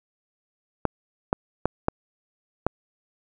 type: clicks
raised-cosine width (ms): 1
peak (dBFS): -6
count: 5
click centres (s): 0.853 / 1.329 / 1.656 / 1.884 / 2.666
effects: none